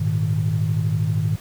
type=chord; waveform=sine; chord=Ab suspended second; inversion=none; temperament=equal; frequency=103.83 / 116.54 / 155.56 Hz; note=Ab2 / Bb2 / Eb3; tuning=0 / 0 / 0 cents; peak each=-21 / -24 / -21 dBFS; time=0-1.36 s; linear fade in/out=10 ms; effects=tanh soft clip ceiling -11 dBFS + pink hiss -44 dBFS RMS until 1.4 s